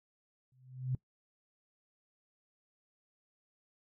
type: tone with exponential growth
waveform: sine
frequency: 128.5 Hz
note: C3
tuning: 31 cents flat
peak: -28 dBFS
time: 0.52-0.95 s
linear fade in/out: 2 ms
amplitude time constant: 92 ms
effects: noise-tail reverb RT60 0.1 s tail -21 dB re dry